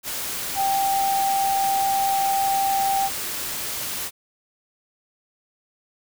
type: tone in noise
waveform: sine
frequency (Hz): 784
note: G5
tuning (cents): 0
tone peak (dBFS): -19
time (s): 0.55-3.1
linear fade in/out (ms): 50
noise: white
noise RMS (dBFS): -29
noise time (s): 0.03-4.11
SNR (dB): +7
effects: none